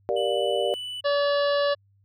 sine chord, G minor seventh, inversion none, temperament just, 392 / 470.4 / 588 / 705.6 Hz, G4 / Bb4 / D5 / F5, 0 / +16 / +2 / +18 cents, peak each -28 / -27 / -26 / -31 dBFS, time 0.09-0.74 s, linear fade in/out 0 ms
triangle tone, 2978 Hz, F#7, 11 cents sharp, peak -30 dBFS, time 0.16-1.01 s, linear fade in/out 10 ms
harmonic tone, 572 Hz, D5, 46 cents flat, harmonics 1 / 2 / 3 / 5 / 6 / 7 / 8 / 9, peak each -21 / -30 / -32 / -36 / -39 / -36 / -41 / -44 dBFS, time 1.04-1.75 s, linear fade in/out 20 ms
effects added 99 Hz sine -59 dBFS peak until 2.04 s

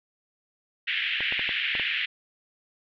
white band-pass noise, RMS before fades -28 dBFS, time 0.87-2.06 s, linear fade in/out 10 ms, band 1700 to 3200 Hz, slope 48 dB/octave
clicks, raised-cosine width 1 ms, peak -23 dBFS, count 6, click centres 1.206 / 1.324 / 1.394 / 1.492 / 1.752 / 1.797 s
effects none

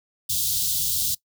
white band-stop noise, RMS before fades -24 dBFS, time 0.29-1.15 s, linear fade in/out 10 ms, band 170 to 3300 Hz, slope 48 dB/octave, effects noise-tail reverb RT60 0.1 s tail -21 dB re dry

